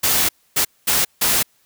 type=noise bursts at uneven times; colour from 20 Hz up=white; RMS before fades=-17 dBFS; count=4; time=0.03-0.29 / 0.56-0.65 / 0.87-1.05 / 1.21-1.43 s; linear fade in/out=10 ms; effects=white hiss -60 dBFS RMS until 1.65 s